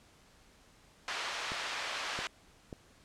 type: band-pass noise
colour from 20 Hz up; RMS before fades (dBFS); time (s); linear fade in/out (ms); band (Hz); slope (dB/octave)
pink; -38; 1.08-2.27; 0; 960 to 4700; 12
type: clicks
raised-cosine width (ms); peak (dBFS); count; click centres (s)
2; -28; 3; 1.519 / 2.19 / 2.728
effects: pink hiss -62 dBFS RMS until 3.04 s + low-pass 9000 Hz 12 dB/octave